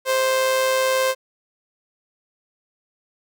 sawtooth tone with amplitude modulation, 523.3 Hz, C5, in tune, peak -12 dBFS, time 0.05-1.15 s, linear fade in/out 50 ms, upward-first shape sine, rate 119 Hz, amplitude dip 35%, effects none

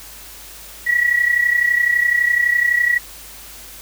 sine tone with amplitude modulation, 1931 Hz, B6, 39 cents flat, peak -10 dBFS, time 0.86-2.99 s, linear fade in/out 20 ms, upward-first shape sine, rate 31.9 Hz, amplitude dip 70%, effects added 50 Hz sine -45 dBFS peak until 3.81 s + white hiss -38 dBFS RMS until 3.81 s

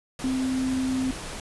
sine tone in noise, 260 Hz, C4, 11 cents flat, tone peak -23 dBFS, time 0.24-1.11 s, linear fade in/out 2 ms, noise pink, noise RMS -36 dBFS, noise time 0.19-1.4 s, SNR +10 dB, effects resampled to 24000 Hz

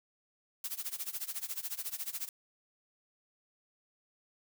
blue noise with tremolo, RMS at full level -36 dBFS, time 0.64-2.29 s, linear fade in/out 2 ms, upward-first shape sine, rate 14 Hz, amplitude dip 90%, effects none

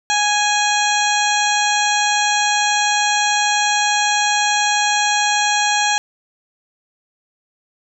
harmonic tone with a mistuned harmonic, 830.6 Hz, G#5, in tune, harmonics 1 / 2 / 3 / 4 / 5 / 7 / 8 / 9, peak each -18 / -21 / -23 / -24 / -25 / -26 / -27 / -28 dBFS, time 0.1-5.98 s, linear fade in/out 0 ms, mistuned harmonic 4, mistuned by -19 cents, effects none

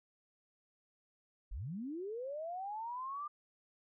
sine linear sweep, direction up, 31.47 to 1205 Hz, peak -39 dBFS, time 1.51-3.28 s, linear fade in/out 10 ms, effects none

